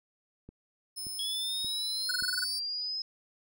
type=click train; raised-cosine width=3 ms; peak=-34 dBFS; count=4; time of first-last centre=0.49-2.224 s; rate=1.73 Hz
type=tone; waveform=20% pulse; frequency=5210 Hz; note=E8; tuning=21 cents flat; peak=-31 dBFS; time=0.96-2.6 s; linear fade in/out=20 ms
type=linear sweep; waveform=sine; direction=up; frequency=3322 to 5140 Hz; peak=-32 dBFS; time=1.19-3.02 s; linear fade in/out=2 ms
type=tone bursts; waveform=square; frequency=1480 Hz; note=F#6; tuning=in tune; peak=-30 dBFS; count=8; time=2.09-2.442 s; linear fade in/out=5 ms; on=23 ms; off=24 ms
effects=none